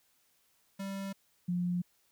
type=tone pair in turn; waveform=square / sine; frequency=195.6 / 177 Hz; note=G3 / F3; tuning=-4 / +23 cents; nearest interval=major second; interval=173 cents; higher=first; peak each=-37 / -29 dBFS; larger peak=second; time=0.79-1.13 / 1.48-1.82 s; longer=neither; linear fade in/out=10 ms; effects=white hiss -71 dBFS RMS until 2.11 s